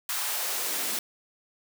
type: noise with high-pass filter sweep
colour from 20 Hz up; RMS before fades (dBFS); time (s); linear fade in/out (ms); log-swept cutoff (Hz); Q
white; -30; 0.09-0.99; 2; 1100 to 210; 1.3
effects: none